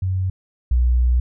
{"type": "tone pair in turn", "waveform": "sine", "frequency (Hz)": [93.5, 61.2], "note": ["F#2", "B1"], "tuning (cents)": [19, -15], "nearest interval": "perfect fifth", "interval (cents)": 734, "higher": "first", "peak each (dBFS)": [-18, -13], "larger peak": "second", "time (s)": [[0.02, 0.3], [0.71, 1.2]], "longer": "second", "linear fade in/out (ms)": 5, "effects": []}